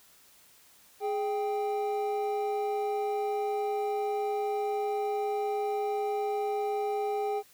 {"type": "tone pair together", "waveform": "triangle", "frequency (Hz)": [417.4, 787], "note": ["G#4", "G5"], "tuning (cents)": [9, 7], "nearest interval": "major seventh", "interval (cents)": 1098, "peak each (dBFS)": [-28, -30], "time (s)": [1, 7.43], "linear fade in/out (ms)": 50, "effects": ["white hiss -59 dBFS RMS until 7.53 s"]}